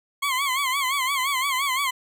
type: tone with vibrato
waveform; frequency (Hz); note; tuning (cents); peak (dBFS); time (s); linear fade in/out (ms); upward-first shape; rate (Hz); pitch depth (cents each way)
20% pulse; 1076; C6; +48; -17; 0.22-1.91; 10; sine; 5.8; 110
effects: none